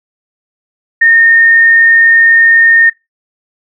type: tone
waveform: sine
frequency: 1832 Hz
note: A#6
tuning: 31 cents flat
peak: -3 dBFS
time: 1.01-2.9 s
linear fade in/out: 10 ms
effects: noise-tail reverb RT60 0.2 s tail -20 dB re dry